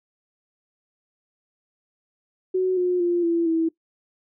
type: tone with pitch steps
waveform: sine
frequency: 371.5 / 359.7 / 348.2 / 337.1 / 326.4 Hz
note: F#4 / F#4 / F4 / E4 / E4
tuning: +7 / -49 / -5 / +39 / -17 cents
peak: -18 dBFS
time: 2.54-3.69 s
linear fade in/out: 10 ms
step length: 230 ms
effects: noise-tail reverb RT60 0.1 s tail -19 dB re dry